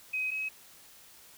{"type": "tone pair in turn", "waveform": "sine", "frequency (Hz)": [2525, 2554], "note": ["D#7", "D#7"], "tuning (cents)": [25, 45], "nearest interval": "unison", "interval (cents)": 20, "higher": "second", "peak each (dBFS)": [-29, -31], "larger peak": "first", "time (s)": [[0.13, 0.31], [0.31, 0.49]], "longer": "neither", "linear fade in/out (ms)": 10, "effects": ["white hiss -55 dBFS RMS until 1.37 s"]}